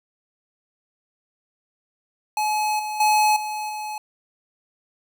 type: tone with level steps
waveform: square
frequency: 851 Hz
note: G#5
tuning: 42 cents sharp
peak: -21 / -27 / -16 / -27 / -29 dBFS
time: 2.37-3.98 s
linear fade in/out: 2 ms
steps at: 2.79 / 3 / 3.36 / 3.69 s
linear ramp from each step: 5 ms
effects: none